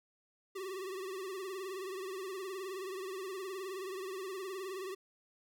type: tone with vibrato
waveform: square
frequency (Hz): 380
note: F#4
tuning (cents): +46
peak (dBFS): -40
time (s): 0.55-4.95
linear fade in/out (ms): 10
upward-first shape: triangle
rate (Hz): 19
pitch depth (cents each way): 97
effects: none